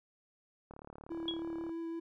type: click train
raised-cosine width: 1 ms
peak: -35 dBFS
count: 37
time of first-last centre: 0.71-1.694 s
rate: 36.6 Hz
type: tone with vibrato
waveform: triangle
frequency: 331.4 Hz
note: E4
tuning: 9 cents sharp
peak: -35 dBFS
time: 1.1-2 s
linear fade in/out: 10 ms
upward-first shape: triangle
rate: 6.1 Hz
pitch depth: 10 cents each way
type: tone with exponential decay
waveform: sine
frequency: 3322 Hz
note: G#7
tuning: in tune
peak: -30 dBFS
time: 1.28-1.42 s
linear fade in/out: 2 ms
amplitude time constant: 30 ms
effects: none